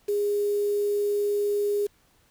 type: tone with quantisation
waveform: sine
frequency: 410.4 Hz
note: G#4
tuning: 21 cents flat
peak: -22 dBFS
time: 0.08-1.87 s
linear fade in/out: 10 ms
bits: 7
effects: pink hiss -63 dBFS RMS until 2.3 s